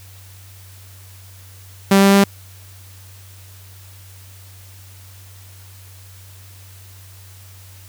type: tone with pitch steps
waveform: sawtooth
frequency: 196 / 197.25 / 198.51 Hz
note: G3 / G3 / G3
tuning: 0 / +11 / +22 cents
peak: -5 dBFS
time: 1.91-2.24 s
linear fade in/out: 5 ms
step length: 110 ms
effects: added 95 Hz sine -40 dBFS peak until 7.88 s + white hiss -46 dBFS RMS until 7.88 s